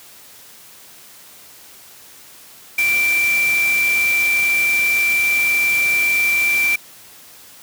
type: tone in noise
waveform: sine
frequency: 2349 Hz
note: D7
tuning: in tune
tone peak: -14 dBFS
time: 2.78-6.76 s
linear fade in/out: 5 ms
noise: white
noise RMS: -27 dBFS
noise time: 2.78-6.76 s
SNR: +10 dB
effects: white hiss -43 dBFS RMS until 7.62 s + high-pass 60 Hz 12 dB/octave